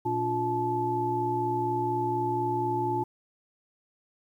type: tone cluster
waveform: sine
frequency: 119.2 / 288.7 / 352.9 / 868 Hz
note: A#2 / D4 / F4 / A5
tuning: +39 / -30 / +18 / -24 cents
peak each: -34 / -36 / -30 / -28 dBFS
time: 0.05-3.04 s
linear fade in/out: 10 ms
effects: 10-bit